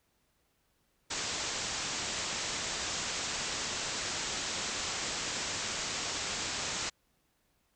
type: low-pass noise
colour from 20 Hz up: white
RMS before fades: -36 dBFS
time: 1.1-6.9 s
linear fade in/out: 10 ms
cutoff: 7800 Hz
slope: 96 dB/octave
effects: pink hiss -74 dBFS RMS until 7.75 s